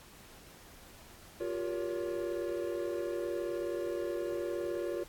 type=chord; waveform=triangle; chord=G half-diminished seventh; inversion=third; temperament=just; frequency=352.8 / 392 / 470.4 / 564.5 Hz; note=F4 / G4 / Bb4 / Db5; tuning=+18 / 0 / +16 / +31 cents; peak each=-34 / -40 / -38 / -37 dBFS; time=1.4-5.04 s; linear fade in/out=10 ms; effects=pink hiss -55 dBFS RMS until 5.08 s + AAC 64 kbps

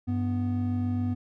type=tone pair together; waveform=triangle; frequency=97.98 / 246.9 Hz; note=G2 / B3; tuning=0 / 0 cents; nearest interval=octave + major third; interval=1600 cents; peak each=-26 dBFS; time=0.07-1.15 s; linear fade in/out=20 ms; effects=none

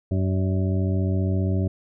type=harmonic tone with a mistuned harmonic; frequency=94.8 Hz; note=F#2; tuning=43 cents sharp; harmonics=1 / 2 / 3 / 4 / 6 / 7; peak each=-21 / -27 / -31 / -33 / -37 / -38 dBFS; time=0.11-1.68 s; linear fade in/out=5 ms; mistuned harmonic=7; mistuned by=-42 cents; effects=none

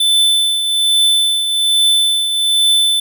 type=tone with tremolo; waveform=square; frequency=3520 Hz; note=A7; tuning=in tune; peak=-9 dBFS; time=0-3 s; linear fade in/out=5 ms; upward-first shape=triangle; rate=1.2 Hz; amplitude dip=55%; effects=none

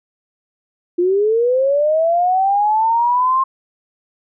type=linear sweep; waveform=sine; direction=up; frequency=343.4 to 1069 Hz; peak=-12 dBFS; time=0.98-3.44 s; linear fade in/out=10 ms; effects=none

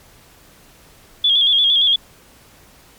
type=tone with vibrato; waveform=sine; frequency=3350 Hz; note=G#7; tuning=14 cents sharp; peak=-11 dBFS; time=1.24-1.96 s; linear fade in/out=5 ms; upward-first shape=square; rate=8.7 Hz; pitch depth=51 cents each way; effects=pink hiss -48 dBFS RMS until 2.98 s + MP3 96 kbps

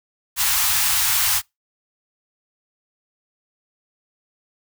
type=band-stop noise; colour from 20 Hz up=white; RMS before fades=-19 dBFS; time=0.36-1.42 s; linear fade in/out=50 ms; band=120 to 780 Hz; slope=48 dB/octave; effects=noise-tail reverb RT60 0.2 s tail -26 dB re dry

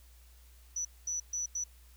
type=tone bursts at uneven times; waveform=sine; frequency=5930 Hz; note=F#8; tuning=3 cents sharp; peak=-32 dBFS; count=4; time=0.76-0.85 / 1.07-1.2 / 1.33-1.46 / 1.55-1.64 s; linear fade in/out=5 ms; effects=added 60 Hz sine -55 dBFS peak until 1.96 s + white hiss -64 dBFS RMS until 1.96 s

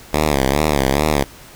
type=tone with vibrato; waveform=5% pulse; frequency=71.5 Hz; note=D2; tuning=46 cents flat; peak=-3 dBFS; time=0.13-1.24 s; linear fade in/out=5 ms; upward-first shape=sine; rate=2.4 Hz; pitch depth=140 cents each way; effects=pink hiss -41 dBFS RMS until 1.55 s

